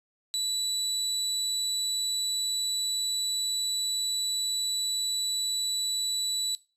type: tone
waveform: 30% pulse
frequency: 3951 Hz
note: B7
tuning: in tune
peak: -24 dBFS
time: 0.34-6.55 s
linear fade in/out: 0 ms
effects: noise-tail reverb RT60 0.3 s tail -19 dB re dry + resampled to 32000 Hz